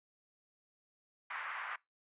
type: band-pass noise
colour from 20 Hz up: pink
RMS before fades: -42 dBFS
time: 1.3-1.76 s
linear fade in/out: 5 ms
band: 1100 to 2000 Hz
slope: 24 dB/octave
effects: noise-tail reverb RT60 0.2 s tail -23 dB re dry + resampled to 8000 Hz